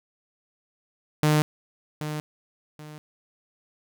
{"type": "tone with echo", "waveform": "sawtooth", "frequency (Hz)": 151.8, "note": "D#3", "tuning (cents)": -42, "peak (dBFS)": -14, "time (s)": [1.23, 1.42], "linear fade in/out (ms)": 0, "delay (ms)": 780, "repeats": 2, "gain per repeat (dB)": -11, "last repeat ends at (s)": 2.98, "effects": []}